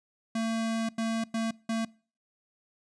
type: tone bursts at uneven times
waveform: square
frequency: 225.6 Hz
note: A3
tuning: 44 cents sharp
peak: -28 dBFS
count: 4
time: 0.35-0.89 / 0.98-1.24 / 1.34-1.51 / 1.69-1.85 s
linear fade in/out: 5 ms
effects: noise-tail reverb RT60 0.4 s tail -23 dB re dry + resampled to 22050 Hz

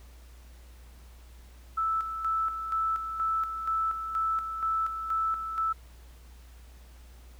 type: tone with tremolo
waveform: sine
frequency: 1316 Hz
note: E6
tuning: 3 cents flat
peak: -25 dBFS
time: 1.77-5.73 s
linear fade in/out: 10 ms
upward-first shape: square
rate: 2.1 Hz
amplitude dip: 55%
effects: added 60 Hz sine -48 dBFS peak until 7.39 s + pink hiss -59 dBFS RMS until 7.39 s

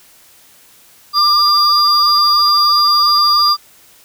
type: tone pair together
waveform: triangle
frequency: 1189 / 4799 Hz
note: D6 / D8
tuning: +21 / +37 cents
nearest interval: 2 octaves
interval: 2416 cents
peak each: -10 dBFS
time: 1.13-3.57 s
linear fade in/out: 50 ms
effects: white hiss -46 dBFS RMS until 4.04 s

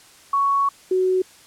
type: tone pair in turn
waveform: sine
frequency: 1114 / 371.8 Hz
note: C#6 / F#4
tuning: +8 / +8 cents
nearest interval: octave + perfect fifth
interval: 1900 cents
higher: first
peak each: -16 dBFS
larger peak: neither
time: 0.33-0.69 / 0.91-1.22 s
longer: first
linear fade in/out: 5 ms
effects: white hiss -49 dBFS RMS until 1.46 s + low-pass 10000 Hz 12 dB/octave

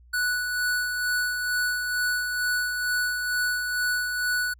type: tone with tremolo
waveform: square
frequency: 1478 Hz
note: F#6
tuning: 2 cents flat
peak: -23 dBFS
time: 0.13-4.54 s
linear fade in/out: 10 ms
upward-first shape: sine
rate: 2.2 Hz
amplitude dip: 40%
effects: added 60 Hz sine -50 dBFS peak until 4.59 s

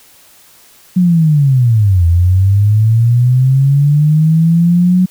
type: linear two-way sweep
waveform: sine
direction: down then up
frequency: 185 to 83.3 to 185 Hz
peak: -6 dBFS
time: 0.96-5.06 s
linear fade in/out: 10 ms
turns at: 2.06 s
effects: white hiss -44 dBFS RMS until 5.1 s

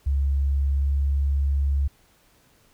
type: tone with pitch glide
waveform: sine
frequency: 69.3 to 69.78 Hz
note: C#2 to C#2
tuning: 0 to +12 cents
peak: -19 dBFS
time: 0.06-1.88 s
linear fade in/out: 10 ms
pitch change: +12 cents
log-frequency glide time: 0.75-0.9 s
effects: pink hiss -60 dBFS RMS until 2.73 s

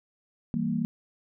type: chord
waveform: sine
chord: E diminished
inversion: none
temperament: equal with one note detuned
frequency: 164.81 / 197.25 / 233.1 Hz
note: E3 / G3 / Bb3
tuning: 0 / +11 / 0 cents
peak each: -31 / -31 / -28 dBFS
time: 0.54-0.85 s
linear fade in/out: 0 ms
effects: none

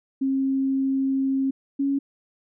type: tone pair in turn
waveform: sine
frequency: 268.7 / 277.1 Hz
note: C4 / C#4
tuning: +46 / -1 cents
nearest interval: minor second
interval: 53 cents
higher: second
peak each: -20 / -20 dBFS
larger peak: neither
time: 0.21-1.51 / 1.79-1.99 s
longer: first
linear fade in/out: 10 ms
effects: none

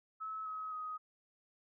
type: tone with pitch steps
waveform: sine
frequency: 1296 / 1275.2 / 1254.7 Hz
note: E6 / D#6 / D#6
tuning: -30 / +42 / +14 cents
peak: -39 dBFS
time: 0.2-0.98 s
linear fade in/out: 20 ms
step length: 260 ms
effects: none

